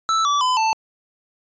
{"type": "tone with pitch steps", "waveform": "square", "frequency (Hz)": [1318.5, 1154.5, 1010.8, 885.1], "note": ["E6", "D6", "B5", "A5"], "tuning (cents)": [0, -30, 40, 10], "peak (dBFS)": -17, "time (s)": [0.09, 0.73], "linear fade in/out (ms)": 0, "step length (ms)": 160, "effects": ["resampled to 16000 Hz"]}